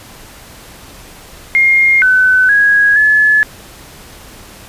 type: tone with pitch steps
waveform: sine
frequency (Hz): 2129 / 1511 / 1656 / 1717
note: C7 / F#6 / G#6 / A6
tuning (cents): +30 / +36 / -5 / -43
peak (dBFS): -6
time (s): 1.55-3.43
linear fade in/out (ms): 0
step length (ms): 470
effects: pink hiss -36 dBFS RMS until 4.68 s + resampled to 32000 Hz